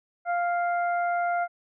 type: harmonic tone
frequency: 698.5 Hz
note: F5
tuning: in tune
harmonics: 1 / 2 / 3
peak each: -24 / -31 / -40 dBFS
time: 0.25-1.48 s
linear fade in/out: 50 ms
effects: none